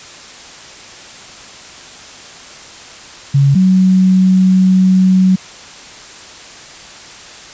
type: tone pair in turn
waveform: sine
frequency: 139.1 / 186.75 Hz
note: C#3 / F#3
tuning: +6 / +16 cents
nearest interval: perfect fourth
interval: 510 cents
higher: second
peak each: -6 dBFS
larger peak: neither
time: 3.34-3.55 / 3.55-5.36 s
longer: second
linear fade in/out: 10 ms
effects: white hiss -34 dBFS RMS until 7.53 s + resampled to 16000 Hz